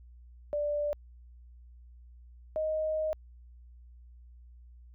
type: tone pair in turn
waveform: sine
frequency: 588 / 624.1 Hz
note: D5 / D#5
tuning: +2 / +5 cents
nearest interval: minor second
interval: 103 cents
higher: second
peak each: -28 dBFS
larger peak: neither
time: 0.53-0.93 / 2.56-3.13 s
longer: second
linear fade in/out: 0 ms
effects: added 60 Hz sine -50 dBFS peak until 4.94 s